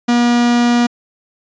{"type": "tone", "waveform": "45% pulse", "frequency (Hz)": 240, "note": "B3", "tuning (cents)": -49, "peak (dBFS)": -10, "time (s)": [0.08, 0.87], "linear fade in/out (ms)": 10, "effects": ["resampled to 16000 Hz"]}